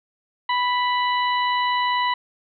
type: harmonic tone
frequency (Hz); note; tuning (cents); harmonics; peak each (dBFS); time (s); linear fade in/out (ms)
987.8; B5; 0; 1 / 2 / 3 / 4; -20 / -26 / -30 / -32; 0.49-2.14; 5
effects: none